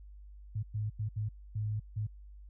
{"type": "tone bursts at uneven times", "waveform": "sine", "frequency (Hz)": 106.6, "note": "G#2", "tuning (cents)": 46, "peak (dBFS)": -31, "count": 6, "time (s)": [[0.55, 0.63], [0.74, 0.9], [0.99, 1.09], [1.16, 1.29], [1.55, 1.8], [1.96, 2.07]], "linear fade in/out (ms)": 10, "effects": ["added 50 Hz sine -48 dBFS peak until 2.49 s"]}